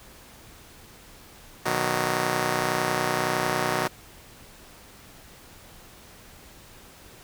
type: chord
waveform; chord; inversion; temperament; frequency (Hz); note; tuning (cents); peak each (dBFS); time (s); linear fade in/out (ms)
5% pulse; B major; none; just; 123.47 / 154.34 / 185.21; B2 / D#3 / F#3; 0 / -14 / +2; -18; 1.65-3.88; 10
effects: pink hiss -49 dBFS RMS until 7.23 s